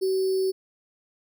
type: tone with sample-and-hold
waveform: sine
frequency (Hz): 380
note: F#4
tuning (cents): +46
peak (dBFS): -21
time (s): 0.01-0.52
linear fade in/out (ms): 20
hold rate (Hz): 4900
effects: none